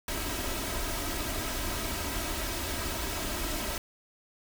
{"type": "noise with comb filter", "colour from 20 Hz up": "pink", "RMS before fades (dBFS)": -33, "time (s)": [0.08, 3.78], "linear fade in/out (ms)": 2, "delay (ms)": 3.1, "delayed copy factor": 0.6, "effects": []}